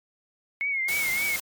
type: tone with vibrato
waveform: sine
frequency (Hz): 2179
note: C#7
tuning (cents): -30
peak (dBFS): -24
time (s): 0.61-1.36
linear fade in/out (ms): 0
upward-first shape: triangle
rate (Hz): 3.5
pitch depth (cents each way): 89
type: noise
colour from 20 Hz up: white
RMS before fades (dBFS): -32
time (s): 0.88-1.4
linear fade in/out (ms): 5
effects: MP3 96 kbps